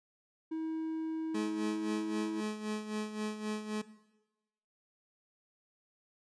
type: tone with pitch glide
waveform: triangle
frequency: 320 to 324.5 Hz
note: D#4 to E4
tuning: +49 to -27 cents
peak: -32 dBFS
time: 0.51-2.41 s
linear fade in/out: 10 ms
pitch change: +24 cents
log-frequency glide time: 1.54-2.22 s
type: tone with tremolo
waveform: 30% pulse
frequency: 213.4 Hz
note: G#3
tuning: 47 cents sharp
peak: -30 dBFS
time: 1.34-3.82 s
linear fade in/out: 10 ms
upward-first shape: sine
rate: 3.8 Hz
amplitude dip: 70%
effects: noise-tail reverb RT60 1.0 s tail -17 dB re dry + resampled to 22050 Hz